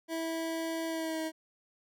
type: tone with pitch glide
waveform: 25% pulse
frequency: 326.9 to 318.5 Hz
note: E4 to D#4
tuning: -14 to +41 cents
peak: -29 dBFS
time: 0.08-1.32 s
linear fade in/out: 50 ms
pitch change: -45 cents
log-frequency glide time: 0.87-1.21 s
effects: none